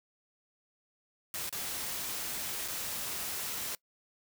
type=noise with dropouts; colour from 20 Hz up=white; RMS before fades=-37 dBFS; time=1.34-3.75 s; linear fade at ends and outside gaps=1 ms; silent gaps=1.493-1.526 / 2.679-2.683 s; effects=noise-tail reverb RT60 0.1 s tail -23 dB re dry